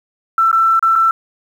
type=tone with dropouts; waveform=sine; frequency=1336 Hz; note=E6; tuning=23 cents sharp; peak=-9 dBFS; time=0.38-1.11 s; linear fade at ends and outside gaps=2 ms; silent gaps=0.515-0.528 / 0.794-0.826 / 0.955-0.959 s; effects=7-bit